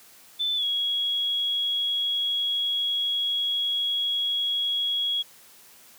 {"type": "tone with pitch glide", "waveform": "sine", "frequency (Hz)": [3520, 3324], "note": ["A7", "G#7"], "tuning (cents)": [0, 1], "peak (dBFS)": -23, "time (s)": [0.39, 5.23], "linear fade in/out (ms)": 20, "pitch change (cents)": -99, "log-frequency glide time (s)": [0.56, 0.64], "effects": ["white hiss -52 dBFS RMS until 5.98 s", "high-pass 100 Hz 12 dB/octave"]}